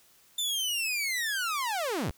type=linear sweep; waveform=sawtooth; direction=down; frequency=3582 to 54.5 Hz; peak=-25 dBFS; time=0.38-2.11 s; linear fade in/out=5 ms; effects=white hiss -61 dBFS RMS until 2.17 s